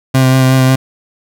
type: tone with vibrato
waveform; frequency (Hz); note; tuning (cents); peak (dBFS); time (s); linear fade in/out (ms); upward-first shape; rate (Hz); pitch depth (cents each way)
30% pulse; 130.81; C3; 0; -4; 0.14-0.76; 10; sine; 5.5; 15
effects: none